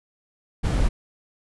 brown noise, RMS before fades -20 dBFS, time 0.63-0.89 s, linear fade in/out 20 ms, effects resampled to 24000 Hz

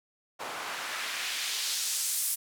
white noise with band-pass filter sweep, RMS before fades -33 dBFS, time 0.39-2.36 s, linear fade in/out 20 ms, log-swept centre 770 to 11000 Hz, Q 0.95, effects none

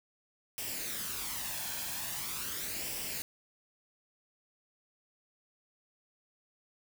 white noise with flanger, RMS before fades -38 dBFS, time 0.58-3.22 s, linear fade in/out 0 ms, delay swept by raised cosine 0.37 to 1.23 ms, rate 0.42 Hz, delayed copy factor +0.55, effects none

